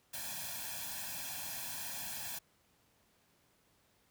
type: noise with comb filter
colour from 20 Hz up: white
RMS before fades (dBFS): -42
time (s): 0.13-2.39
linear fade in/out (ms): 10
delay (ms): 1.2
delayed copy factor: +0.85
effects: pink hiss -71 dBFS RMS until 4.1 s + high-pass 60 Hz 12 dB/octave